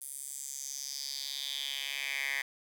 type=tone with high-pass filter sweep; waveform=10% pulse; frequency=138.3 Hz; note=C#3; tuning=4 cents flat; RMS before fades=-38 dBFS; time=0.01-2.42 s; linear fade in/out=5 ms; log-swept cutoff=10000 to 1900 Hz; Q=3.8; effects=none